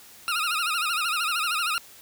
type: tone with vibrato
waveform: 20% pulse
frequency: 1318.5 Hz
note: E6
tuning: in tune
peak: -19 dBFS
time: 0.28-1.78 s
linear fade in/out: 0 ms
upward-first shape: sine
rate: 13 Hz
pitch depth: 130 cents each way
effects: white hiss -49 dBFS RMS until 2.01 s